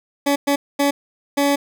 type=tone bursts at uneven times; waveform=20% pulse; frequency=283.2 Hz; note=C#4; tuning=37 cents sharp; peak=-10 dBFS; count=4; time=0.26-0.36 / 0.47-0.56 / 0.79-0.91 / 1.37-1.56 s; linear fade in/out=10 ms; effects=none